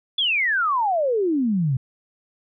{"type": "exponential sweep", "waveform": "sine", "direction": "down", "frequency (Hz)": [3498, 123.5], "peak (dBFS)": -18, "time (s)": [0.18, 1.77], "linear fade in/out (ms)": 5, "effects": []}